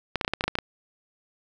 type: clicks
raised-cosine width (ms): 0.3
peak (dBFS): -9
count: 10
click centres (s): 0.157 / 0.212 / 0.248 / 0.279 / 0.336 / 0.409 / 0.44 / 0.48 / 0.554 / 0.587
effects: none